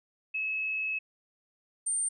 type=tone pair in turn; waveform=sine; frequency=2583 / 8876 Hz; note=E7 / C#9; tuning=-36 / +1 cents; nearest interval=octave + major sixth; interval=2137 cents; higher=second; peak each=-29 / -27 dBFS; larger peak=second; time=0.34-0.99 / 1.86-2.09 s; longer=first; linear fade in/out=10 ms; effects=none